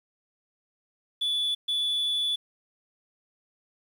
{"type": "tone bursts at uneven times", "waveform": "sine", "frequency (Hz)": 3452, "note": "A7", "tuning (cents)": -34, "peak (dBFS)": -22, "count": 2, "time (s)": [[1.21, 1.55], [1.68, 2.36]], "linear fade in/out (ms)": 10, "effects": ["tanh soft clip ceiling -23 dBFS", "9-bit"]}